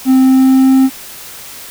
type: tone with pitch glide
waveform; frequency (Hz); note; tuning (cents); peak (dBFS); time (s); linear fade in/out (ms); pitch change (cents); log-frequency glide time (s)
triangle; 261.6 to 264.5; C4 to C4; 0 to +19; -3; 0.05-0.9; 50; +19; 0.22-0.76
effects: white hiss -31 dBFS RMS until 1.7 s